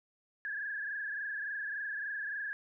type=tone with frequency modulation; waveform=sine; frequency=1667 Hz; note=G#6; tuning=6 cents sharp; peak=-35 dBFS; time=0.45-2.53 s; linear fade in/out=0 ms; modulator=23.5 Hz; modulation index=2.9; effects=none